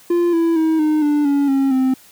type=tone with pitch steps; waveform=triangle; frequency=346.3 / 332.6 / 319.4 / 306.7 / 294.6 / 282.9 / 271.7 / 260.9 Hz; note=F4 / E4 / D#4 / D#4 / D4 / C#4 / C#4 / C4; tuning=-15 / +16 / +45 / -25 / +6 / +35 / -35 / -5 cents; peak=-11 dBFS; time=0.1-1.94 s; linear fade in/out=5 ms; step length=230 ms; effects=white hiss -47 dBFS RMS until 2.11 s + high-pass 60 Hz 12 dB/octave